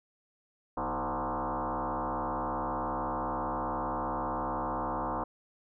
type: tone with frequency modulation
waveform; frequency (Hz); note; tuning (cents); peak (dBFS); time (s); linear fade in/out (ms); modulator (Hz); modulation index
sine; 100.3; G2; +40; -30; 0.77-5.24; 5; 138; 8
effects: none